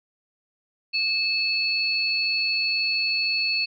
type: tone pair together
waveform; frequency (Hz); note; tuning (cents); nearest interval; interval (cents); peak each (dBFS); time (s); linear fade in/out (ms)
sine; 2611 / 4398; E7 / C#8; -17 / -14; major sixth; 903; -24 / -24; 0.93-3.66; 20
effects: none